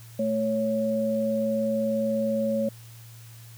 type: tone pair together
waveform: sine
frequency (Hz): 220 / 554.4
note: A3 / C#5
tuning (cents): 0 / 0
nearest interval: octave + major third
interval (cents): 1600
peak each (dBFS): -26 / -25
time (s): 0.19-2.69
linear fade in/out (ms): 5
effects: added 115 Hz sine -44 dBFS peak until 3.57 s + white hiss -52 dBFS RMS until 3.57 s